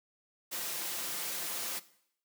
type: noise with comb filter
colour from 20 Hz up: white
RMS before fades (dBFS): -37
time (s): 0.51-1.8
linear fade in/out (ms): 20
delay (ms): 5.8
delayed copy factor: +0.5
effects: noise-tail reverb RT60 0.7 s tail -18 dB re dry + high-pass 200 Hz 12 dB/octave